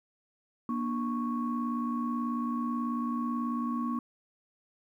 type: tone cluster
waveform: sine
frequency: 238.3 / 296.6 / 1107 Hz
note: A#3 / D4 / C#6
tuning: +38 / +17 / -3 cents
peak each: -30 / -37 / -35 dBFS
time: 0.69-3.99 s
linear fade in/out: 2 ms
effects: tanh soft clip ceiling -20 dBFS + 11-bit